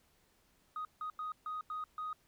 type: tone bursts at uneven times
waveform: sine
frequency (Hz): 1248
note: D#6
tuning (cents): +5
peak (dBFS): -36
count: 6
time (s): 0.76-0.85 / 1.01-1.1 / 1.19-1.32 / 1.46-1.61 / 1.7-1.84 / 1.98-2.13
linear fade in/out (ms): 2
effects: tanh soft clip ceiling -34 dBFS + pink hiss -71 dBFS RMS until 2.27 s